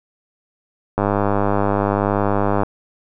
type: click train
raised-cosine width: 1 ms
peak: -4 dBFS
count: 168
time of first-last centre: 0.98-2.633 s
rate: 101 Hz
effects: none